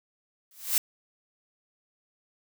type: noise with exponential growth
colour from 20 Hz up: blue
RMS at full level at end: -20 dBFS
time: 0.51-0.78 s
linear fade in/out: 2 ms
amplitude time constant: 57 ms
effects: none